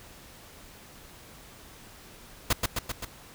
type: noise with echo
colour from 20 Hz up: pink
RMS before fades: -23 dBFS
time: 2.5-2.53 s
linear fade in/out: 5 ms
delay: 130 ms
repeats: 4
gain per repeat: -3 dB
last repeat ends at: 3.05 s
effects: pink hiss -50 dBFS RMS until 3.34 s